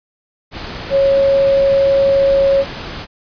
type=tone in noise; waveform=sine; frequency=550 Hz; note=C#5; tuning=14 cents flat; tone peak=-9 dBFS; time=0.9-2.65 s; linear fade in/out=50 ms; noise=pink; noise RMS=-27 dBFS; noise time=0.51-3.07 s; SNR=+15 dB; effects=resampled to 11025 Hz